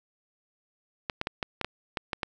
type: clicks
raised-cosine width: 0.3 ms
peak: -13 dBFS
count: 9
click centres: 1.098 / 1.214 / 1.271 / 1.428 / 1.613 / 1.646 / 1.972 / 2.132 / 2.232 s
effects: none